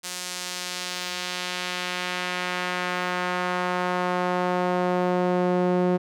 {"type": "tone with band-pass filter sweep", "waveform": "sawtooth", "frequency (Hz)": 180.1, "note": "F#3", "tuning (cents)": -46, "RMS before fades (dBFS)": -26, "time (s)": [0.03, 5.98], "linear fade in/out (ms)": 20, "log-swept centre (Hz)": [7100, 390], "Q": 0.9, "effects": []}